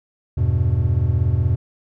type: chord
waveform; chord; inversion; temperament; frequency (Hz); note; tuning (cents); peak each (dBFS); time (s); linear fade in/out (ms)
triangle; E minor; none; just; 82.41 / 98.89 / 123.61; E2 / G2 / B2; 0 / +16 / +2; -18; 0.37-1.56; 10
effects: none